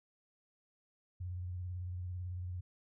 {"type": "tone with vibrato", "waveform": "sine", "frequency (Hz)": 90, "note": "F#2", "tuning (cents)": -47, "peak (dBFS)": -38, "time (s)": [1.2, 2.61], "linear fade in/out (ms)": 10, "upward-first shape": "sine", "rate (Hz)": 18, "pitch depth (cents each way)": 48, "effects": []}